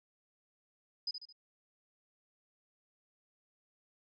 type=tone with echo; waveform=sine; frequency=4990 Hz; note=D#8; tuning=4 cents sharp; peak=-33 dBFS; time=1.07-1.11 s; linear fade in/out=5 ms; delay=72 ms; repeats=3; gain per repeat=-7 dB; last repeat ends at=1.326 s; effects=none